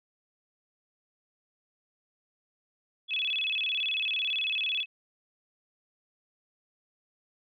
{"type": "tone with vibrato", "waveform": "sine", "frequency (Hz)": 2960, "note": "F#7", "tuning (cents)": 0, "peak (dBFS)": -27, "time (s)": [3.08, 4.86], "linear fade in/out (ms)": 50, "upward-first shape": "square", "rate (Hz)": 18, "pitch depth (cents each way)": 240, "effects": []}